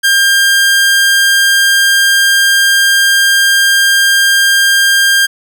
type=tone; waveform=sawtooth; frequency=1600 Hz; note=G6; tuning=35 cents sharp; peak=-3 dBFS; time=0.03-5.27 s; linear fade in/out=20 ms; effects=none